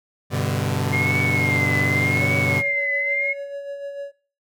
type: chord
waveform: sawtooth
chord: G major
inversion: none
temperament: equal with one note detuned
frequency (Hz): 98 / 125.77 / 146.83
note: G2 / B2 / D3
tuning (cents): 0 / +32 / 0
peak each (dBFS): -21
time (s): 0.3-2.63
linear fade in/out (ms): 50
type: tone with vibrato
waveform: sine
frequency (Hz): 2124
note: C7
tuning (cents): +25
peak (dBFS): -20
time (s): 0.92-3.34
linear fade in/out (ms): 20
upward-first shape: triangle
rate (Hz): 0.87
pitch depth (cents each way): 97
type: tone with tremolo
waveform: triangle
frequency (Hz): 563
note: C#5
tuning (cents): +27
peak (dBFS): -25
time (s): 2.18-4.12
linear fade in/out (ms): 50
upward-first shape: sine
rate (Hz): 6.7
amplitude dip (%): 45
effects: noise-tail reverb RT60 0.4 s tail -18 dB re dry